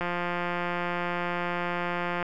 click train, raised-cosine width 0.5 ms, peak -15 dBFS, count 389, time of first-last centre 0.01-2.227 s, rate 175 Hz, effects none

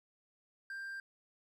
triangle tone, 1585 Hz, G6, 19 cents sharp, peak -39 dBFS, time 0.7-1 s, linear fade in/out 2 ms, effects none

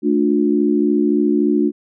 sine chord, D minor, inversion second, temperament equal with one note detuned, 220 / 293.7 / 357.2 Hz, A3 / D4 / F4, 0 / 0 / +39 cents, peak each -18 / -16 / -18 dBFS, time 0.02-1.72 s, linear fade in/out 50 ms, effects none

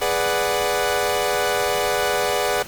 sawtooth chord, G# half-diminished seventh, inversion none, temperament equal, 415.3 / 493.9 / 587.3 / 740 Hz, G#4 / B4 / D5 / F#5, 0 / 0 / 0 / 0 cents, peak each -21 dBFS, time 0.01-2.63 s, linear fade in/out 10 ms, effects pink hiss -37 dBFS RMS until 2.67 s

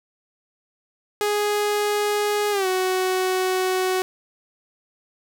sawtooth tone with pitch glide, 415.3 to 372.1 Hz, G#4 to F#4, 0 to +10 cents, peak -16 dBFS, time 1.21-4.02 s, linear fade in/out 0 ms, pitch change -190 cents, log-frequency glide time 2.51-2.67 s, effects none

